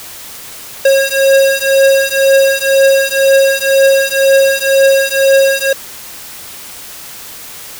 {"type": "beating tone pair", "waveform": "square", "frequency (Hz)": [542, 544], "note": ["C#5", "C#5"], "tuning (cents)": [-39, -33], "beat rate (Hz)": 2, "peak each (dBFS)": -11, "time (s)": [0.85, 5.73], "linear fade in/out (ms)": 5, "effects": ["white hiss -30 dBFS RMS until 7.79 s"]}